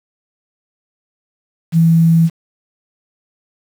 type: tone with quantisation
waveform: sine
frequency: 164.81 Hz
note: E3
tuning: in tune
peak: -7 dBFS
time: 1.72-2.3 s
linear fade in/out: 50 ms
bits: 6
effects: none